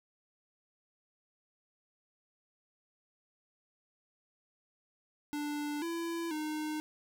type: tone with pitch steps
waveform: square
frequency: 294.3 / 335.6 / 306.4 Hz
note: D4 / E4 / D#4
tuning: +4 / +31 / -27 cents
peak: -35 dBFS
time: 5.33-6.8 s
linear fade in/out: 0 ms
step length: 490 ms
effects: none